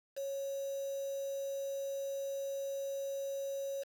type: tone with quantisation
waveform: sine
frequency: 550 Hz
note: C#5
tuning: 14 cents flat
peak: -36 dBFS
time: 0.16-3.84 s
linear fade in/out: 20 ms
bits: 8
effects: none